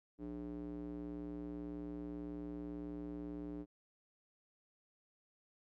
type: tone with band-pass filter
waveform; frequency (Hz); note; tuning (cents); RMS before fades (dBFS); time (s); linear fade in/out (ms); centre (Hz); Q
square; 59.1; A#1; +24; -45; 0.18-3.66; 50; 310; 2.9
effects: none